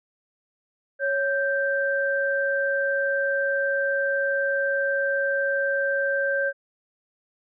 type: tone pair together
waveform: sine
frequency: 554.4 / 1568 Hz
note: C#5 / G6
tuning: 0 / 0 cents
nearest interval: octave + tritone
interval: 1800 cents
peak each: -24 dBFS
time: 0.99-6.53 s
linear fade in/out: 50 ms
effects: none